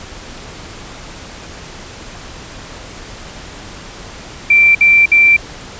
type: tone bursts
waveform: sine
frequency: 2349 Hz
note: D7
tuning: in tune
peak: -5 dBFS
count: 3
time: 4.5-5.366 s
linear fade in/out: 5 ms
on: 250 ms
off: 58 ms
effects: pink hiss -32 dBFS RMS until 5.79 s + resampled to 16000 Hz